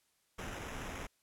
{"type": "noise with sample-and-hold", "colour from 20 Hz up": "pink", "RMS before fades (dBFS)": -43, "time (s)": [0.38, 1.07], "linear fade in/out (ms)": 10, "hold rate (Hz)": 4410, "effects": ["white hiss -75 dBFS RMS until 1.22 s", "low-pass 12000 Hz 12 dB/octave"]}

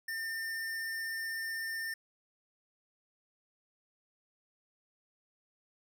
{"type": "tone", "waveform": "square", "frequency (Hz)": 1804, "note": "A6", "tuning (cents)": 43, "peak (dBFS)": -36, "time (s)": [0.08, 1.94], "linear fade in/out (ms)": 5, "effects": []}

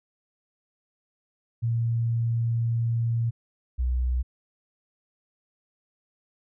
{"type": "tone pair in turn", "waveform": "sine", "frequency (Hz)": [116.1, 62.29], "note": ["A#2", "B1"], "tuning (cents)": [-7, 15], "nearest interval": "major seventh", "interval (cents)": 1078, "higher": "first", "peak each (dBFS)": [-22, -22], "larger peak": "neither", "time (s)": [[1.62, 3.31], [3.78, 4.23]], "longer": "first", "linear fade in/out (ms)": 20, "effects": []}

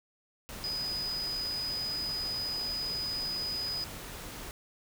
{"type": "tone in noise", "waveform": "sine", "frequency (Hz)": 4978, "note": "D#8", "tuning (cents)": 0, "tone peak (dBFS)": -32, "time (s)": [0.64, 3.84], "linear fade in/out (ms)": 0, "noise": "pink", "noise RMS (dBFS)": -43, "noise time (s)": [0.49, 4.51], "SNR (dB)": 8, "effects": []}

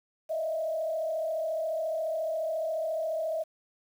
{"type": "tone with frequency modulation", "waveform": "sine", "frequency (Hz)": 641, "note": "E5", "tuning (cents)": -49, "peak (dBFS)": -28, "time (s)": [0.29, 3.44], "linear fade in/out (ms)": 20, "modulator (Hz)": 34.3, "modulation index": 0.84, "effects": ["9-bit"]}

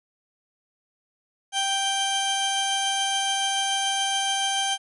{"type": "tone pair together", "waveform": "sawtooth", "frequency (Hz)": [784, 3143], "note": ["G5", "G7"], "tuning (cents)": [0, 4], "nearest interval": "2 octaves", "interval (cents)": 2404, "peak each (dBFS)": -22, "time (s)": [1.52, 4.78], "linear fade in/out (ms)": 50, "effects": ["resampled to 24000 Hz"]}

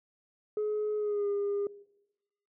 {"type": "tone with pitch glide", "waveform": "sine", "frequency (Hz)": [423.3, 404.9], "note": ["G#4", "G#4"], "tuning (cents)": [33, -44], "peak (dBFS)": -26, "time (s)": [0.57, 1.67], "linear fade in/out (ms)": 2, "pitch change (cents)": -77, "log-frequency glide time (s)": [0.97, 1.28], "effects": ["noise-tail reverb RT60 0.9 s tail -21 dB re dry", "tanh soft clip ceiling -26 dBFS"]}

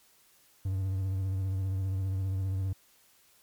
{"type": "tone with vibrato", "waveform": "triangle", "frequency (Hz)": 95.4, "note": "G2", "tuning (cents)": -47, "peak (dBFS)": -26, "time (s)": [0.65, 2.73], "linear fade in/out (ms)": 5, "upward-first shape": "triangle", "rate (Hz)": 15, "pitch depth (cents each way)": 45, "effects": ["white hiss -63 dBFS RMS until 3.42 s", "MP3 96 kbps"]}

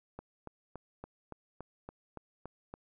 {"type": "click train", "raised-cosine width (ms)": 1, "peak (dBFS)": -29, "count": 10, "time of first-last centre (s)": [0.19, 2.74], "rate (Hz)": 3.53, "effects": []}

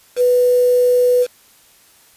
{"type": "tone with quantisation", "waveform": "sine", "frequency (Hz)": 493.9, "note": "B4", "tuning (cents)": 0, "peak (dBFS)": -10, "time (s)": [0.16, 1.27], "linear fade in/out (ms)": 50, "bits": 5, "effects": ["white hiss -50 dBFS RMS until 2.16 s", "resampled to 32000 Hz"]}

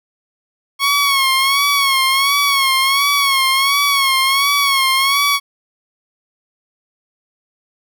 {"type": "tone with vibrato", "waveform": "15% pulse", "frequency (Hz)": 1100, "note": "C#6", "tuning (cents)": -14, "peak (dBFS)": -6, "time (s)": [0.79, 5.4], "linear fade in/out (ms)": 50, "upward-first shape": "sine", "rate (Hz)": 1.4, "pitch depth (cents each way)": 64, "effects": []}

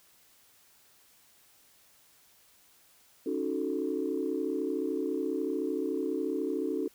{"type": "chord", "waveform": "sine", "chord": "D# half-diminished seventh", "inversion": "third", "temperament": "equal", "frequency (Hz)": [277.2, 311.1, 370, 440], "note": ["C#4", "D#4", "F#4", "A4"], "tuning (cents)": [0, 0, 0, 0], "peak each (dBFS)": -34, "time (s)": [3.26, 6.88], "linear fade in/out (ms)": 5, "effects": ["tanh soft clip ceiling -19 dBFS", "white hiss -62 dBFS RMS until 6.94 s"]}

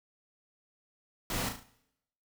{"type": "noise with echo", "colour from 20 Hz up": "pink", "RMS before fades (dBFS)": -34, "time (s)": [1.3, 1.49], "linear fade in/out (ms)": 2, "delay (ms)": 36, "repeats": 4, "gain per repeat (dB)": -6, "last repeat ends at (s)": 1.634, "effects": ["noise-tail reverb RT60 0.8 s tail -18 dB re dry"]}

